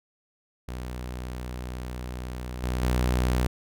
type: tone with level steps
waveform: sawtooth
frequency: 62 Hz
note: B1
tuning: 7 cents sharp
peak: -29 / -22 / -18 dBFS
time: 0.68-3.47 s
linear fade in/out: 5 ms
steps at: 2.63 / 2.83 s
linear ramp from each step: 2 ms
effects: none

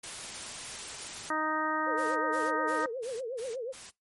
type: noise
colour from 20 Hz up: white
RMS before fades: -40 dBFS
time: 0.03-1.3 s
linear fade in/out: 10 ms
type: harmonic tone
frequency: 311.1 Hz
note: D#4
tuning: in tune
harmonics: 1 / 2 / 3 / 4 / 5 / 6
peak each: -36 / -37 / -34 / -32 / -37 / -37 dBFS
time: 1.3-2.86 s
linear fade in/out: 2 ms
type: tone with vibrato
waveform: sine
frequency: 488.3 Hz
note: B4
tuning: 20 cents flat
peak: -33 dBFS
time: 1.86-3.73 s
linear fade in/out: 20 ms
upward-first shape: triangle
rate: 8.3 Hz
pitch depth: 210 cents each way
type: noise bursts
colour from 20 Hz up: white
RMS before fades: -46 dBFS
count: 6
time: 1.97-3.91 s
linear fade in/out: 20 ms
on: 190 ms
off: 160 ms
effects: noise-tail reverb RT60 0.2 s tail -24 dB re dry + MP3 48 kbps

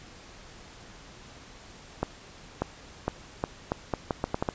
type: accelerating click train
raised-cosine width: 1 ms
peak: -12 dBFS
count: 11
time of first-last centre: 2.03-4.488 s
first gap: 590 ms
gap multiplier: 0.78
effects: pink hiss -49 dBFS RMS until 4.54 s + resampled to 16000 Hz

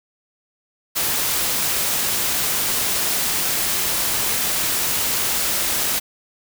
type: noise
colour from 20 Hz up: white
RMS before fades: -21 dBFS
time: 0.95-6 s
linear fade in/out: 20 ms
effects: none

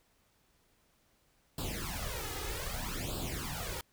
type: noise with flanger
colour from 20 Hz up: pink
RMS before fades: -38 dBFS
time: 1.58-3.81 s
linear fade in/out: 2 ms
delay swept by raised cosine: 0.24 to 2.44 ms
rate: 0.63 Hz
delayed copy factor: +0.85
effects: pink hiss -71 dBFS RMS until 3.92 s

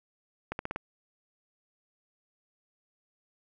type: accelerating click train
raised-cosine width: 0.5 ms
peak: -18 dBFS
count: 5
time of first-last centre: 0.52-0.76 s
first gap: 71 ms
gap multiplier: 0.89
effects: none

